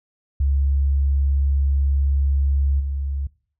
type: tone with level steps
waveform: sine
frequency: 69.3 Hz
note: C#2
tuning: in tune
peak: -16 / -22 dBFS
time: 0.4-3.27 s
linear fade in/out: 5 ms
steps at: 2.79 s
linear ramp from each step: 20 ms
effects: noise-tail reverb RT60 0.5 s tail -22 dB re dry